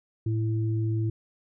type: tone pair together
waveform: sine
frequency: 110.8 / 332 Hz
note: A2 / E4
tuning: +13 / +12 cents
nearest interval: octave + perfect fifth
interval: 1899 cents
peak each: -24 / -33 dBFS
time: 0.26-1.1 s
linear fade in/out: 5 ms
effects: none